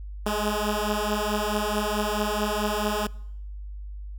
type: beating tone pair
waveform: 10% pulse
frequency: 207.7 / 212.3 Hz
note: G#3 / G#3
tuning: 0 / +38 cents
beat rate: 4.6 Hz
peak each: -19 dBFS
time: 0.26-3.07 s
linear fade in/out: 5 ms
effects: noise-tail reverb RT60 0.8 s tail -24 dB re dry + added 50 Hz sine -34 dBFS peak until 4.18 s